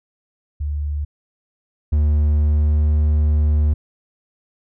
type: tone pair in turn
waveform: sine / triangle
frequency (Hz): 73.42 / 74.96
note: D2 / D2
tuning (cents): 0 / +36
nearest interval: unison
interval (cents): 36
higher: second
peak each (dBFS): -20 / -11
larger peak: second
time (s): 0.6-1.05 / 1.92-3.74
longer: second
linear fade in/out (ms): 10
effects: none